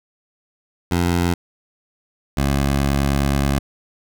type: tone pair in turn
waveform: 15% pulse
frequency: 86.9 / 69.51 Hz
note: F2 / C#2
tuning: -8 / +5 cents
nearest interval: major third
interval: 387 cents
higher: first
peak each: -10 dBFS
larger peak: neither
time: 0.91-1.34 / 2.37-3.59 s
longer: second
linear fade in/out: 5 ms
effects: none